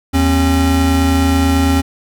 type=tone pair together; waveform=square; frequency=80.42 / 270.5 Hz; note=E2 / C#4; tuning=-42 / -42 cents; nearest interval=octave + major sixth; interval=2100 cents; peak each=-14 dBFS; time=0.13-1.82 s; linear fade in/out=20 ms; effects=none